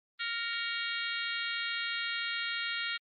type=harmonic tone with a mistuned harmonic; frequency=466.2 Hz; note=A#4; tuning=in tune; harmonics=3 / 4 / 5 / 6 / 7 / 8 / 9; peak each=-38 / -39 / -40 / -41 / -41 / -42 / -43 dBFS; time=0.19-2.98 s; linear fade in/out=20 ms; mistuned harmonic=5; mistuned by=-50 cents; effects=Opus 32 kbps